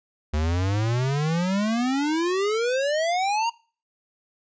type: exponential sweep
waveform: square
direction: up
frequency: 73.42 to 949 Hz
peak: -22 dBFS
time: 0.33-3.5 s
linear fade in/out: 10 ms
effects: noise-tail reverb RT60 0.4 s tail -23 dB re dry + resampled to 16000 Hz